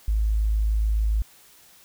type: tone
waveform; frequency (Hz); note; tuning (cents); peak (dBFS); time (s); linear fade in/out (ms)
sine; 53.5; A1; -48; -19; 0.08-1.22; 0
effects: white hiss -53 dBFS RMS until 1.84 s